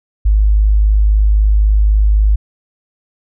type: tone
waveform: sine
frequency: 51.91 Hz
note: G#1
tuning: in tune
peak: -7 dBFS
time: 0.25-2.36 s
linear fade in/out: 10 ms
effects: none